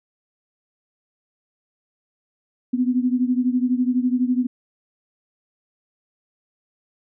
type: beating tone pair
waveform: sine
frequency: 246.9 / 258.9 Hz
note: B3 / C4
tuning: 0 / -18 cents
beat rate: 12 Hz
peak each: -19 / -22 dBFS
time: 2.73-4.47 s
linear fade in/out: 10 ms
effects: none